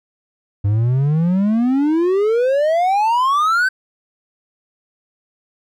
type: exponential sweep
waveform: triangle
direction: up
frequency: 98.3 to 1559 Hz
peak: -11 dBFS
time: 0.64-3.69 s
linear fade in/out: 10 ms
effects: none